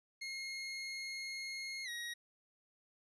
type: tone with pitch glide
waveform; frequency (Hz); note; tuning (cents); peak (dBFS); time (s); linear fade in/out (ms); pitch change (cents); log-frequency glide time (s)
25% pulse; 2150 to 1893.4; C7 to A#6; +47 to +26; -37; 0.21-2.14; 10; -221; 1.84-1.89
effects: resampled to 24000 Hz + 13-bit